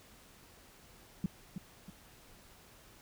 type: tone with echo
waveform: sine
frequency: 184.1 Hz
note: F#3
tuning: 8 cents flat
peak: -28 dBFS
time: 1.24-1.26 s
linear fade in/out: 2 ms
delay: 320 ms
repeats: 2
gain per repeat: -8 dB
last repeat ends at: 1.9 s
effects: pink hiss -59 dBFS RMS until 3.01 s